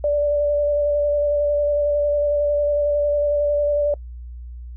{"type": "tone with vibrato", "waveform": "sine", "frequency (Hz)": 584, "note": "D5", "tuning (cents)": -10, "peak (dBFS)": -16, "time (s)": [0.04, 3.94], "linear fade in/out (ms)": 2, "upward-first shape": "square", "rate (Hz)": 11, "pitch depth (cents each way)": 11, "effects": ["noise-tail reverb RT60 0.1 s tail -25 dB re dry", "added 60 Hz sine -32 dBFS peak until 4.76 s"]}